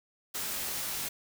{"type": "noise with comb filter", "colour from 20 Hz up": "white", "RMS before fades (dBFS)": -35, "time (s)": [0.34, 1.09], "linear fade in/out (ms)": 10, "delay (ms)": 20, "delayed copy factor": -0.5, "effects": []}